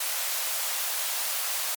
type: high-pass noise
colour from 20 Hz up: white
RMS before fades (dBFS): -29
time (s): 0-1.75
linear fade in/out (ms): 5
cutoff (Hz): 520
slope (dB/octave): 48
effects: MP3 96 kbps

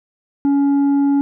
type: tone with tanh clipping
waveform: sine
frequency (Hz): 280.9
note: C#4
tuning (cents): +23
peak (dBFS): -13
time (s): 0.45-1.21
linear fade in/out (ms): 0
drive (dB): 5
effects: none

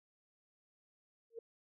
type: tone with exponential growth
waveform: sine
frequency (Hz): 458.7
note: A#4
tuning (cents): -28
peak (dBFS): -39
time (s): 1.3-1.39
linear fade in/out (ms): 5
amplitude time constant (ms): 18
effects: none

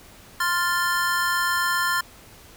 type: chord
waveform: square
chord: F major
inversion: second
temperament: equal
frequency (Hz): 1046.5 / 1396.9 / 1760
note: C6 / F6 / A6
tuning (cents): 0 / 0 / 0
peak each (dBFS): -26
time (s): 0.4-2.01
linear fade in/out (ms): 5
effects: pink hiss -48 dBFS RMS until 2.56 s

